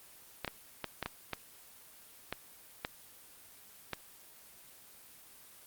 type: clicks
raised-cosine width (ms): 0.3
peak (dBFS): -18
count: 9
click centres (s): 0.447 / 0.478 / 0.843 / 1.027 / 1.06 / 1.333 / 2.326 / 2.849 / 3.933
effects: white hiss -56 dBFS RMS until 5.66 s + Opus 24 kbps